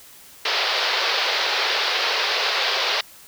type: band-pass noise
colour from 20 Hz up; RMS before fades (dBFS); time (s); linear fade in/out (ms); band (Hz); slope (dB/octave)
white; -22; 0.45-3.01; 5; 400 to 4900; 48
effects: white hiss -46 dBFS RMS until 3.27 s